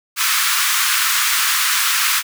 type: high-pass noise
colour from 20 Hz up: pink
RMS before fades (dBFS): -17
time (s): 0.16-2.23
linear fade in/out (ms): 50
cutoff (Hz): 1100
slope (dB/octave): 48
effects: none